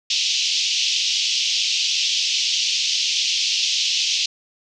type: band-pass noise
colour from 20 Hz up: pink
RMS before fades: -21 dBFS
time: 0.1-4.26 s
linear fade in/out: 5 ms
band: 2700 to 6200 Hz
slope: 48 dB/octave
effects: none